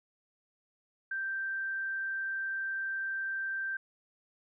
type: tone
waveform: sine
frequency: 1568 Hz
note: G6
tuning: in tune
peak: -32 dBFS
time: 1.11-3.77 s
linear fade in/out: 5 ms
effects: none